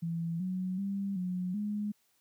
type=tone with pitch steps; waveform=sine; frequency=167 / 184.9 / 197.6 / 181.6 / 208.1 Hz; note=E3 / F#3 / G3 / F#3 / G#3; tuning=+23 / -1 / +14 / -32 / +4 cents; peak=-31 dBFS; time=0.02-1.92 s; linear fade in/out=10 ms; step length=380 ms; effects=white hiss -72 dBFS RMS until 2.2 s + high-pass 80 Hz 12 dB/octave